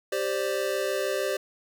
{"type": "chord", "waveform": "square", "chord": "G suspended fourth", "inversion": "none", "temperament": "equal with one note detuned", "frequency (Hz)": [392, 523.3, 589.7], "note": ["G4", "C5", "D5"], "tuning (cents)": [0, 0, 7], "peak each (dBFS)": -31, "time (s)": [0.12, 1.37], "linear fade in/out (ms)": 5, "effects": ["10-bit"]}